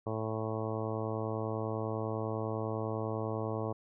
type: harmonic tone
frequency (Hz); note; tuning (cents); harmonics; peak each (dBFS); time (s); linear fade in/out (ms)
110; A2; 0; 1 / 2 / 3 / 4 / 5 / 6 / 7 / 8 / 9 / 10; -37 / -42 / -41 / -39 / -41 / -43 / -46 / -48 / -47 / -46; 0.06-3.73; 10
effects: none